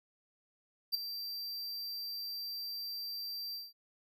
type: tone with ADSR envelope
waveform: square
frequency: 4699 Hz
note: D8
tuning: in tune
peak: -27 dBFS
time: 0.92-3.73 s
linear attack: 26 ms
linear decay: 9 ms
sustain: -12 dB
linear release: 190 ms
effects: none